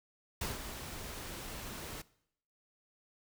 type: noise with ADSR envelope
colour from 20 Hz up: pink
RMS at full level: -36 dBFS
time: 0.41-2.02 s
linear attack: 5 ms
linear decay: 160 ms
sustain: -8 dB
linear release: 8 ms
effects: noise-tail reverb RT60 0.7 s tail -20 dB re dry